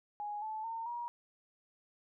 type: tone with pitch steps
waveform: sine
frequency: 830.6 / 869.4 / 910 / 952.5 Hz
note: G#5 / A5 / A#5 / A#5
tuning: 0 / -21 / -42 / +37 cents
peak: -37 dBFS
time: 0.2-1.08 s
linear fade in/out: 0 ms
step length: 220 ms
effects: none